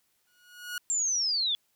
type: tone with exponential growth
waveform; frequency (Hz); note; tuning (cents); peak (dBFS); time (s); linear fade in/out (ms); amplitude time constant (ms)
sawtooth; 1451; F#6; -34; -27; 0.27-0.78; 2; 110
type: linear sweep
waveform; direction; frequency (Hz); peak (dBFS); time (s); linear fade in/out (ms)
sine; down; 7459 to 3370; -25; 0.9-1.55; 0
effects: white hiss -72 dBFS RMS until 1.75 s